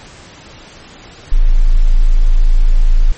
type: tone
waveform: sine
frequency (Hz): 27.5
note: A0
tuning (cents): 0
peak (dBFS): -4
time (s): 1.32-3.12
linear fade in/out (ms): 0
effects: pink hiss -37 dBFS RMS until 3.17 s + MP3 32 kbps